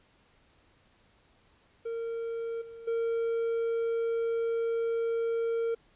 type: tone with level steps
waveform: triangle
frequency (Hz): 460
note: A#4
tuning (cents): -23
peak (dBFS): -30 / -41 / -25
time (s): 1.85-5.75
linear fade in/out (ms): 10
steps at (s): 2.61 / 2.87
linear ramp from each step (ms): 10
effects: pink hiss -65 dBFS RMS until 5.95 s + resampled to 8000 Hz